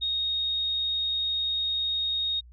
sine tone, 3729 Hz, A#7, in tune, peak -25 dBFS, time 0.01-2.41 s, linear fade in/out 20 ms, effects added 60 Hz sine -47 dBFS peak until 2.52 s

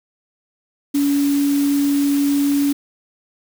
sine tone in noise, 283.5 Hz, C#4, 39 cents sharp, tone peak -14 dBFS, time 0.94-2.73 s, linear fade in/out 10 ms, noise white, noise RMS -31 dBFS, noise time 0.94-2.73 s, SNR +14 dB, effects none

